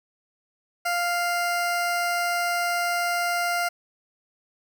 20% pulse tone, 698.5 Hz, F5, in tune, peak -18 dBFS, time 0.85-3.69 s, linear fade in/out 10 ms, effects none

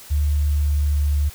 sine tone with pitch glide, 73.42 to 72.74 Hz, D2 to D2, 0 to -16 cents, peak -16 dBFS, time 0.1-1.3 s, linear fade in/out 20 ms, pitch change -16 cents, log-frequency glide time 0.45-1.06 s, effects white hiss -42 dBFS RMS until 1.34 s

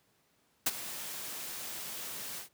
white noise with ADSR envelope, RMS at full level -26 dBFS, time 0.66-2.49 s, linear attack 8 ms, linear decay 34 ms, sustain -15 dB, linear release 110 ms, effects pink hiss -71 dBFS RMS until 2.53 s + high-pass 100 Hz 12 dB/octave

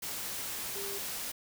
sine tone in noise, 398.9 Hz, G4, 30 cents sharp, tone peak -41 dBFS, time 0.75-0.99 s, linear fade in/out 10 ms, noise white, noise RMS -38 dBFS, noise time 0.02-1.32 s, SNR -6 dB, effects none

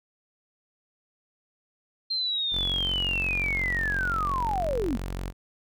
sine linear sweep, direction down, 4186 to 207.7 Hz, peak -25 dBFS, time 2.1-4.97 s, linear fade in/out 10 ms
sawtooth tone, 45.68 Hz, F#1, 21 cents flat, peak -27 dBFS, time 2.51-5.33 s, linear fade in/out 50 ms
effects none

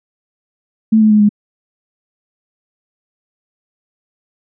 sine tone with pitch steps, 220 / 215.7 / 211.5 / 207.4 Hz, A3 / A3 / G#3 / G#3, 0 / -34 / +32 / -2 cents, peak -6 dBFS, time 0.92-1.292 s, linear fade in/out 10 ms, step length 93 ms, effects none

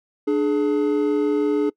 triangle tone pair together, 296.3 / 422.3 Hz, D4 / G#4, +15 / +29 cents, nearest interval tritone, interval 614 cents, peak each -18 dBFS, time 0.27-1.7 s, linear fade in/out 10 ms, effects noise-tail reverb RT60 0.1 s tail -23 dB re dry

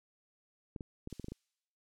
clicks, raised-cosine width 3 ms, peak -29 dBFS, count 8, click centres 0.762 / 0.808 / 1.074 / 1.127 / 1.197 / 1.244 / 1.284 / 1.32 s
violet noise with exponential decay, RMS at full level -47 dBFS, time 1.1-1.75 s, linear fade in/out 0 ms, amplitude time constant 140 ms
effects low-pass 5000 Hz 12 dB/octave

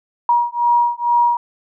sine beating tone pair, 953 / 955.2 Hz, A#5 / A#5, +38 / +42 cents, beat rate 2.2 Hz, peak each -16 dBFS, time 0.29-1.37 s, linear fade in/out 2 ms, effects none

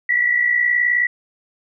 sine tone pair together, 1940.8 / 2000 Hz, B6 / B6, -31 / +21 cents, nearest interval minor second, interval 52 cents, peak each -15 / -22 dBFS, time 0.09-1.07 s, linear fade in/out 5 ms, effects none

